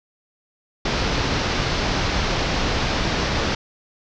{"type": "low-pass noise", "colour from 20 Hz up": "pink", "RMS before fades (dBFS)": -22, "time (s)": [0.85, 3.55], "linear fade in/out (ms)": 5, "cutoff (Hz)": 5800, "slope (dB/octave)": 48, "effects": []}